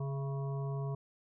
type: harmonic tone with a mistuned harmonic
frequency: 138.59 Hz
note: C#3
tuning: in tune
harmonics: 1 / 3 / 5 / 7 / 8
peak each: -34 / -44 / -48 / -51 / -52 dBFS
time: 0-0.95 s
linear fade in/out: 5 ms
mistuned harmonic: 5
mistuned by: -50 cents
effects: none